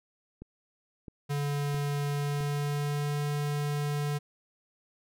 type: click train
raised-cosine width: 3 ms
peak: -30 dBFS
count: 4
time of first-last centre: 0.42-2.407 s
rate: 1.51 Hz
type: tone with pitch glide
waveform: square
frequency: 143.9 to 146.08 Hz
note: D3 to D3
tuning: -35 to -9 cents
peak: -29 dBFS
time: 1.29-4.19 s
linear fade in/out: 20 ms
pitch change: +26 cents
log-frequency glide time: 2.07-3.22 s
effects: none